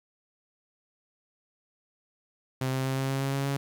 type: tone with pitch steps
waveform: sawtooth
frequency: 130.81 / 131.95 / 133.1 / 134.25 / 135.42 / 136.6 / 137.79 / 138.99 Hz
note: C3 / C3 / C3 / C3 / C#3 / C#3 / C#3 / C#3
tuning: 0 / +15 / +30 / +45 / -40 / -25 / -10 / +5 cents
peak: -23 dBFS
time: 2.61-3.57 s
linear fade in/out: 5 ms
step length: 120 ms
effects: 10-bit